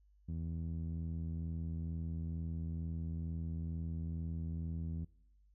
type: tone with low-pass filter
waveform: sawtooth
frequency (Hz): 82.2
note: E2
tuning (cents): -4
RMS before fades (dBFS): -40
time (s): 0.28-5.05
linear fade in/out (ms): 10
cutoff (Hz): 190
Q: 1.7
effects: noise-tail reverb RT60 0.8 s tail -24 dB re dry + added 50 Hz sine -64 dBFS peak until 5.54 s